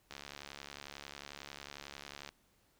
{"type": "click train", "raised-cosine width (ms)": 0.2, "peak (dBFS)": -28, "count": 156, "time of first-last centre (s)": [0.11, 2.29], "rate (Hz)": 71.1, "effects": ["pink hiss -72 dBFS RMS until 2.79 s"]}